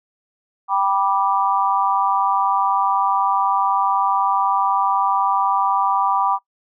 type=chord; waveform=sine; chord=G major; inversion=none; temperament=just; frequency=784 / 980 / 1176 Hz; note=G5 / B5 / D6; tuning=0 / -14 / +2 cents; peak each=-20 dBFS; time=0.68-6.39 s; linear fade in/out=50 ms; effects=noise-tail reverb RT60 0.1 s tail -20 dB re dry